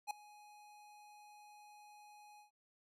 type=tone with ADSR envelope; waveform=square; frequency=835 Hz; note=G#5; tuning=9 cents sharp; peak=-36 dBFS; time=0.07-2.51 s; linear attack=37 ms; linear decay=4 ms; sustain=-22 dB; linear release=120 ms; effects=resampled to 32000 Hz